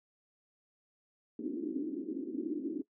pink band-pass noise, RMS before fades -37 dBFS, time 1.39-2.82 s, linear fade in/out 5 ms, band 260 to 340 Hz, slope 48 dB/octave, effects noise-tail reverb RT60 0.1 s tail -18 dB re dry

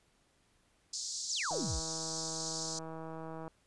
white band-pass noise, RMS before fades -40 dBFS, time 0.93-2.79 s, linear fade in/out 5 ms, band 4300 to 7400 Hz, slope 48 dB/octave
sine exponential sweep, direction down, 7770 to 44 Hz, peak -34 dBFS, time 1.29-1.8 s, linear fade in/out 10 ms
click train, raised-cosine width 1 ms, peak -31 dBFS, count 318, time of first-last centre 1.51-3.479 s, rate 161 Hz
effects pink hiss -71 dBFS RMS until 3.66 s + resampled to 24000 Hz

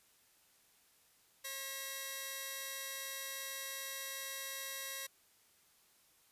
5% pulse tone pair together, 541 / 1924.8 Hz, C#5 / B6, -42 / -45 cents, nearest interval octave + minor seventh, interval 2197 cents, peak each -34 / -32 dBFS, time 1.44-5.07 s, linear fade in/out 10 ms, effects white hiss -69 dBFS RMS until 6.31 s + resampled to 32000 Hz

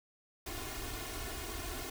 pink noise with comb filter, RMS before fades -41 dBFS, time 0.46-1.9 s, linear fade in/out 5 ms, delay 2.8 ms, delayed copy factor +0.95, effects none

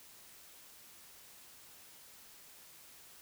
silence, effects white hiss -57 dBFS RMS until 3.21 s

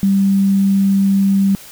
sine tone, 196 Hz, G3, in tune, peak -10 dBFS, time 0.03-1.55 s, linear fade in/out 0 ms, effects white hiss -38 dBFS RMS until 1.71 s

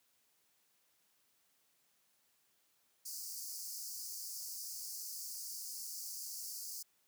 pink high-pass noise, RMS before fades -45 dBFS, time 3.05-6.83 s, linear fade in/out 10 ms, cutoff 4600 Hz, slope 96 dB/octave, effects white hiss -75 dBFS RMS until 7.07 s + high-pass 100 Hz 12 dB/octave

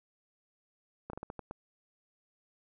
slowing click train, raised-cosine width 1 ms, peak -26 dBFS, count 7, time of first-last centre 1.1-1.511 s, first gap 33 ms, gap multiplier 1.29, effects none

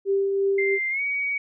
sine tone with tremolo, 393.5 Hz, G4, 7 cents sharp, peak -18 dBFS, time 0.05-0.79 s, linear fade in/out 50 ms, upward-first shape triangle, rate 2.9 Hz, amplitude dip 35%
sine tone with pitch glide, 2093 to 2256 Hz, C7 to C#7, 0 to +30 cents, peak -23 dBFS, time 0.58-1.38 s, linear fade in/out 5 ms, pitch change +130 cents, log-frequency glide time 0.9-1.02 s
effects none

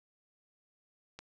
click, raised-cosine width 0.2 ms, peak -28 dBFS, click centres 1.19 s, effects none

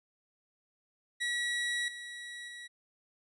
30% pulse tone with level steps, 1927 Hz, B6, 43 cents flat, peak -28 / -39 / -41 dBFS, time 1.2-2.68 s, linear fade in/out 20 ms, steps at 1.88 / 2.48 s, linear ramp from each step 2 ms, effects resampled to 24000 Hz

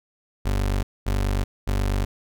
30% pulse tone bursts, 48.59 Hz, G1, 15 cents flat, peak -18 dBFS, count 3, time 0.45-2.05 s, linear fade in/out 10 ms, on 380 ms, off 230 ms, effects none

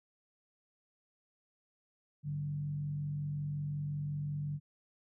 sine tone with frequency modulation, 146.83 Hz, D3, in tune, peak -34 dBFS, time 2.23-4.6 s, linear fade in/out 50 ms, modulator 45.5 Hz, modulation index 0.38, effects none

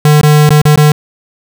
square tone with dropouts, 150 Hz, D3, 37 cents sharp, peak -4 dBFS, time 0.05-0.92 s, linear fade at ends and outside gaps 2 ms, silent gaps 0.213-0.232 / 0.492-0.505 / 0.617-0.653 / 0.759-0.774 s, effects none

